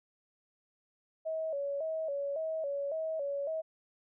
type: tone with vibrato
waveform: sine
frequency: 600 Hz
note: D5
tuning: 37 cents sharp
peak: -32 dBFS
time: 1.25-3.62 s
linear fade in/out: 20 ms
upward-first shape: square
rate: 1.8 Hz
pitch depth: 110 cents each way
effects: none